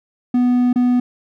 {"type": "tone with dropouts", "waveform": "triangle", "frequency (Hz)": 246.9, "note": "B3", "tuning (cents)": 0, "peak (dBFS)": -10, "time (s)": [0.34, 1], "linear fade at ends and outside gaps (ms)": 5, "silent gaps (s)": [0.73, 0.758], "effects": []}